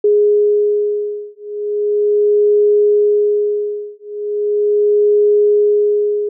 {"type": "beating tone pair", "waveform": "sine", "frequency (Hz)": [415.3, 415.68], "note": ["G#4", "G#4"], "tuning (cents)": [0, 2], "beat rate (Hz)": 0.38, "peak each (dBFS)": -14, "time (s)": [0.04, 6.29], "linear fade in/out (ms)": 5, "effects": []}